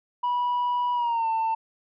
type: tone with pitch glide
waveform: sine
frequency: 977 to 895.9 Hz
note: B5 to A5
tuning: -19 to +31 cents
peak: -20 dBFS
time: 0.23-1.55 s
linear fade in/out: 10 ms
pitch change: -150 cents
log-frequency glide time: 0.94-1.28 s
effects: tanh soft clip ceiling -21 dBFS